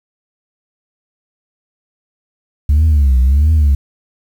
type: tone with vibrato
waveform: sine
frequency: 70.6 Hz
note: C#2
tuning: 32 cents sharp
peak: -5 dBFS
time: 2.69-3.75 s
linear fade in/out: 5 ms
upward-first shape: triangle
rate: 1.5 Hz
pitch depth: 230 cents each way
effects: tanh soft clip ceiling -6 dBFS + 7-bit